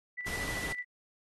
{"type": "tone with tremolo", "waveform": "sine", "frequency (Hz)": 1975.5, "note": "B6", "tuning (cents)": 0, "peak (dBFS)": -34, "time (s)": [0.17, 0.83], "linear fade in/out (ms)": 20, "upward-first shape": "square", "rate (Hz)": 13, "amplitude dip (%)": 45}
{"type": "noise", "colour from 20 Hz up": "pink", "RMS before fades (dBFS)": -39, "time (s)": [0.26, 0.73], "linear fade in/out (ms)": 10}
{"effects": ["AAC 32 kbps"]}